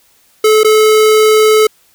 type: tone with dropouts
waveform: square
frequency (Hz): 432.3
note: A4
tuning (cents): -31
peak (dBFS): -6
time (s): 0.44-1.67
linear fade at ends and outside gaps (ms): 5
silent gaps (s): 0.634-0.645
effects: white hiss -51 dBFS RMS until 1.94 s